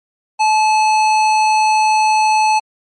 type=tone with hard clipping; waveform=sine; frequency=864 Hz; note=A5; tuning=32 cents flat; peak=-12 dBFS; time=0.39-2.6 s; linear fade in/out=20 ms; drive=15 dB; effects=MP3 48 kbps